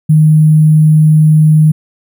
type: tone with sample-and-hold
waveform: sine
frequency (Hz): 154.8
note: D#3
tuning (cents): -9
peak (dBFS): -3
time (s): 0.09-1.72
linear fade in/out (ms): 10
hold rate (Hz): 11025
effects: none